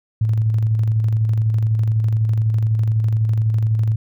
sine tone with tremolo, 110 Hz, A2, in tune, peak -13 dBFS, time 0.21-3.96 s, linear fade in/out 5 ms, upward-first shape square, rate 12 Hz, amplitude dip 30%, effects none

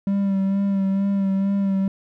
triangle tone with vibrato, 196 Hz, G3, in tune, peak -16 dBFS, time 0.07-1.88 s, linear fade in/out 2 ms, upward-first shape sine, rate 2.2 Hz, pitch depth 28 cents each way, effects none

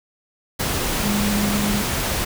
sine tone in noise, 205.4 Hz, G#3, 19 cents flat, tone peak -20 dBFS, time 1.03-1.82 s, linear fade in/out 10 ms, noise pink, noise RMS -23 dBFS, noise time 0.59-2.25 s, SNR 0 dB, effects none

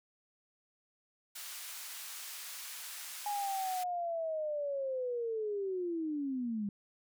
white band-pass noise, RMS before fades -45 dBFS, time 1.35-3.84 s, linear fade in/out 10 ms, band 1100 to 16000 Hz, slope 12 dB/octave
sine linear sweep, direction down, 830.6 to 197.3 Hz, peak -33 dBFS, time 3.26-6.69 s, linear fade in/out 2 ms
effects none

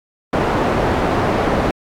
white low-pass noise, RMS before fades -17 dBFS, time 0.33-1.71 s, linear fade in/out 2 ms, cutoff 780 Hz, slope 12 dB/octave, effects AAC 64 kbps

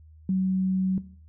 sine tone, 188 Hz, F#3, 28 cents sharp, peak -21 dBFS, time 0.29-0.98 s, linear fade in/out 2 ms, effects noise-tail reverb RT60 0.5 s tail -17 dB re dry + added 78 Hz sine -48 dBFS peak until 1.28 s

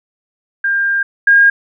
sine tone pair in turn, 1600 / 1621.4 Hz, G6 / G#6, +35 / -42 cents, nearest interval unison, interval 23 cents, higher second, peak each -12 / -5 dBFS, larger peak second, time 0.64-1.03 / 1.27-1.5 s, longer first, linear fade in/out 5 ms, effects none

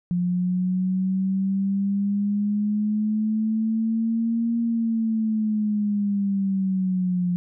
sine linear two-way sweep, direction up then down, 176.1 to 233.1 to 176.1 Hz, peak -20 dBFS, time 0.11-7.36 s, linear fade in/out 0 ms, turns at 4.59 s, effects none

